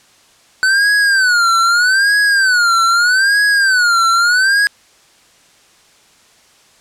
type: tone with vibrato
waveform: square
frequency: 1500 Hz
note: F#6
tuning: 23 cents sharp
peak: -10 dBFS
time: 0.63-4.67 s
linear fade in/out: 0 ms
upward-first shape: sine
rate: 0.8 Hz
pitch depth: 180 cents each way
effects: white hiss -49 dBFS RMS until 6.8 s + low-pass 8000 Hz 12 dB/octave